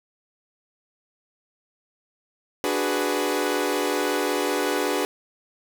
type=chord; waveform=sawtooth; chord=G# half-diminished seventh; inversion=second; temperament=equal; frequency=293.7 / 370 / 415.3 / 493.9 Hz; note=D4 / F#4 / G#4 / B4; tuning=0 / 0 / 0 / 0 cents; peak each=-24 dBFS; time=2.64-5.05 s; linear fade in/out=0 ms; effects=7-bit